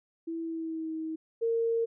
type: tone with pitch glide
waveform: sine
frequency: 329.6 to 318.6 Hz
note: E4 to D#4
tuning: 0 to +41 cents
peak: -32 dBFS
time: 0.27-1.16 s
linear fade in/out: 10 ms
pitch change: -59 cents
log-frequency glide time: 0.41-0.92 s
type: tone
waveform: sine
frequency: 459.2 Hz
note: A#4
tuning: 26 cents flat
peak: -25 dBFS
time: 1.41-1.86 s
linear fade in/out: 20 ms
effects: none